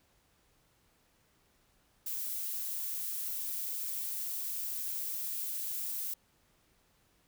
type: noise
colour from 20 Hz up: violet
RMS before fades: -37 dBFS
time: 2.06-6.14 s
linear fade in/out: 5 ms
effects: pink hiss -70 dBFS RMS until 7.27 s